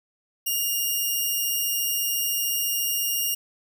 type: tone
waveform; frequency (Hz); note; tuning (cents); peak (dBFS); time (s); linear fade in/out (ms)
5% pulse; 2831; F7; +23; -14; 0.46-3.35; 10
effects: none